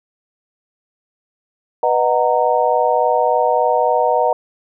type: chord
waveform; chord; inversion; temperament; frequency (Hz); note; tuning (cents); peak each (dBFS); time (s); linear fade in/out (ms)
sine; B major seventh; none; just; 493.9 / 617.4 / 740.8 / 926; B4 / D#5 / F#5 / A#5; 0 / -14 / +2 / -12; -18; 1.83-4.33; 2
effects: none